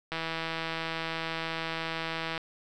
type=click train; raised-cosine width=0.3 ms; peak=-17 dBFS; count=369; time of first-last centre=0.12-2.378 s; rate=163 Hz; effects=none